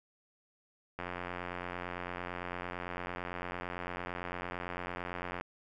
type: click train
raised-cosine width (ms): 0.5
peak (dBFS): -23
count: 394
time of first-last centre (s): 0.99-5.411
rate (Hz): 88.9
effects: none